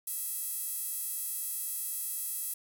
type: tone with high-pass filter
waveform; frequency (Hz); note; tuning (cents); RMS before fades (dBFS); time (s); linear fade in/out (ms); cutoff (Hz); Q
sawtooth; 656; E5; -9; -36; 0.07-2.54; 5; 11000; 2
effects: none